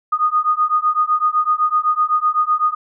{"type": "beating tone pair", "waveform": "sine", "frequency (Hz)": [1231, 1238.9], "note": ["D#6", "D#6"], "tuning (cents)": [-19, -8], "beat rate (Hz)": 7.9, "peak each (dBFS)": -17, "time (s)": [0.12, 2.75], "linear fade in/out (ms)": 10, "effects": []}